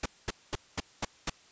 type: noise bursts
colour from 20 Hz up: pink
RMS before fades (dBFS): -31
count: 6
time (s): 0.03-1.298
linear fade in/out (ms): 5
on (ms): 28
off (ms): 220
effects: white hiss -59 dBFS RMS until 1.51 s + resampled to 16000 Hz